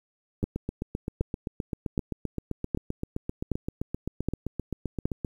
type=two click trains; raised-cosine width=3 ms; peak=-17 / -13 dBFS; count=38 / 7; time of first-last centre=0.43-5.248 / 0.44-5.055 s; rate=7.68 / 1.3 Hz; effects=9-bit